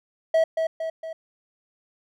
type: tone with echo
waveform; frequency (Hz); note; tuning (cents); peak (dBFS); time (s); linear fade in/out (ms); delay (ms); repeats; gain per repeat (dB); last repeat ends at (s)
triangle; 647; E5; -32; -14; 0.34-0.44; 5; 230; 3; -5; 1.13
effects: none